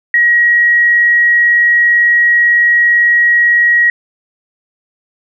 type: tone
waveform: sine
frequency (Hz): 1901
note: A#6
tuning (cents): +33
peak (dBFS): -6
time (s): 0.14-3.9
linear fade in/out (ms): 2
effects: none